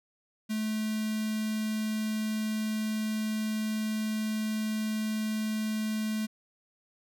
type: tone with notch filter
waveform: square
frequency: 216.6 Hz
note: A3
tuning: 27 cents flat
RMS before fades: -31 dBFS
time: 0.49-6.27 s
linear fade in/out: 20 ms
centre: 800 Hz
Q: 0.58
effects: none